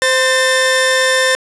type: tone pair together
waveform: sawtooth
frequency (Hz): 520 / 1796.2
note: C5 / A6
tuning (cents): -11 / +35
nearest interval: octave + major sixth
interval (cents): 2146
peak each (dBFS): -10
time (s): 0.02-1.35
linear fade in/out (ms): 0
effects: resampled to 24000 Hz + 7-bit